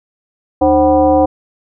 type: tone with frequency modulation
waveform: sine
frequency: 529 Hz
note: C5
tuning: 19 cents sharp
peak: -7 dBFS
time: 0.61-1.26 s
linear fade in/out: 10 ms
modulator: 226 Hz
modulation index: 1.3
effects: none